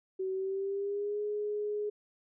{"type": "tone with pitch glide", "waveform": "sine", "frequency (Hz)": [378.4, 417.4], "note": ["F#4", "G#4"], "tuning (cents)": [39, 9], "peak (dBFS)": -31, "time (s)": [0.19, 1.9], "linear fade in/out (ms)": 10, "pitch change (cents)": 170, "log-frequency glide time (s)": [0.32, 1.21], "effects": []}